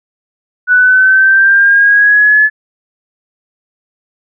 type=exponential sweep; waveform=sine; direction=up; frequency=1478 to 1725 Hz; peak=-4 dBFS; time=0.67-2.5 s; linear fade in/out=50 ms; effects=none